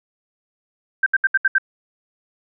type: tone bursts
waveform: sine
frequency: 1568 Hz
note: G6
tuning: in tune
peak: -12 dBFS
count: 6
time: 1.03-1.583 s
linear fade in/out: 5 ms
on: 33 ms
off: 71 ms
effects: none